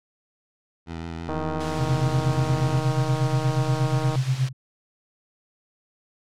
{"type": "tone with vibrato", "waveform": "15% pulse", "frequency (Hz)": 82.9, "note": "E2", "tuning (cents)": 10, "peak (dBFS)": -25, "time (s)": [0.86, 2.82], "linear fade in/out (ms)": 50, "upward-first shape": "triangle", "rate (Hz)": 6.1, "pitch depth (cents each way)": 35}
{"type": "click train", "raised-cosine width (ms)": 1, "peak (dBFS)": -16, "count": 448, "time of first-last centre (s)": [1.29, 4.155], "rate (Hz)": 156}
{"type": "noise", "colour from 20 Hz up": "white", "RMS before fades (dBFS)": -34, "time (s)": [1.6, 4.49], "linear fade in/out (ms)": 5}
{"type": "tone with tremolo", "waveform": "sine", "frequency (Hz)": 130.81, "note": "C3", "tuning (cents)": 0, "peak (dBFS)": -17, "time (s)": [1.78, 4.53], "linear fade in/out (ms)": 50, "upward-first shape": "sine", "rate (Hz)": 8.4, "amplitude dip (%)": 85}
{"effects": ["low-pass 5000 Hz 12 dB/octave"]}